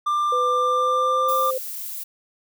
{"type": "tone", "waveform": "triangle", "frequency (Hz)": 1189, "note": "D6", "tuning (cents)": 21, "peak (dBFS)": -17, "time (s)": [0.06, 1.51], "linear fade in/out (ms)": 10}
{"type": "tone with pitch glide", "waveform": "sine", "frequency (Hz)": [499.1, 521.2], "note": ["B4", "C5"], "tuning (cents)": [18, -7], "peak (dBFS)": -23, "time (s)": [0.32, 1.58], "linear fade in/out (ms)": 5, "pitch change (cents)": 75, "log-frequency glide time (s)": [0.5, 1.36]}
{"type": "noise", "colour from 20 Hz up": "violet", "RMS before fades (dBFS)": -32, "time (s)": [1.28, 2.04], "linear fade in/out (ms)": 10}
{"effects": []}